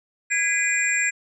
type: tone cluster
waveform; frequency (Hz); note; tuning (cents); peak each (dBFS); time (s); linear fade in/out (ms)
sine; 1657 / 2021 / 2406 / 7480; G#6 / B6 / D7 / A#8; -4 / +39 / +41 / +5; -25; 0.3-1.11; 20
effects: none